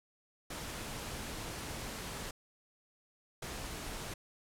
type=noise bursts at uneven times; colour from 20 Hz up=pink; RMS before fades=-42 dBFS; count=2; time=0.5-2.31 / 3.42-4.14 s; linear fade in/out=5 ms; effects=low-pass 12000 Hz 12 dB/octave